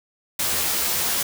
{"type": "noise with comb filter", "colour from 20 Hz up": "white", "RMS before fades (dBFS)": -23, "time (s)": [0.39, 1.23], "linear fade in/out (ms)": 5, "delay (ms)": 14, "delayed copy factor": 0.65, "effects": []}